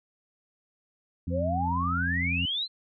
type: harmonic tone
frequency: 87.31 Hz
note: F2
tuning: in tune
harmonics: 1 / 2 / 3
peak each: -30 / -33 / -35 dBFS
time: 1.27-2.46 s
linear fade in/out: 5 ms
type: exponential sweep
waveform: sine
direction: up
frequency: 493.2 to 4200 Hz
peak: -27 dBFS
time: 1.3-2.68 s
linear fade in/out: 50 ms
effects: none